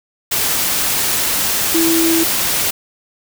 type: tone in noise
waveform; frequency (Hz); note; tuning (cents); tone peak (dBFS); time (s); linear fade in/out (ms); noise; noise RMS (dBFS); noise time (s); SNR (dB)
sine; 329.6; E4; 0; -13; 1.74-2.24; 10; white; -17; 0.31-2.71; +1
effects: none